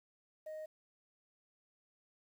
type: tone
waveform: sine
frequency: 622 Hz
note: D#5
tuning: 1 cent flat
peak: -40 dBFS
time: 0.46-0.66 s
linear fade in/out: 10 ms
effects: tanh soft clip ceiling -41 dBFS + 11-bit